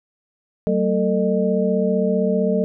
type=tone cluster; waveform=sine; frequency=189.4 / 224.9 / 445.9 / 610 Hz; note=F#3 / A3 / A4 / D#5; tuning=+41 / +38 / +23 / -34 cents; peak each=-20 / -24 / -21 / -23 dBFS; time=0.67-2.64 s; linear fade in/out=0 ms; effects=none